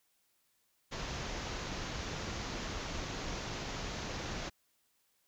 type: low-pass noise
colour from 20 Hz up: pink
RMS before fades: -40 dBFS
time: 0.91-4.5 s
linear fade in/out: 20 ms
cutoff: 6900 Hz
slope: 96 dB/octave
effects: white hiss -75 dBFS RMS until 5.27 s